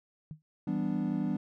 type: tone with exponential decay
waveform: sine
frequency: 154.8 Hz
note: D#3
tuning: 9 cents flat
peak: -35 dBFS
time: 0.31-0.42 s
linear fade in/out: 0 ms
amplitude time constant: 23 ms
type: chord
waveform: triangle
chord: E minor seventh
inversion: none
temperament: equal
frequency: 164.81 / 196 / 246.9 / 293.7 Hz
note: E3 / G3 / B3 / D4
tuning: 0 / 0 / 0 / 0 cents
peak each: -34 / -31 / -32 / -33 dBFS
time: 0.67-1.37 s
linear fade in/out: 5 ms
effects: none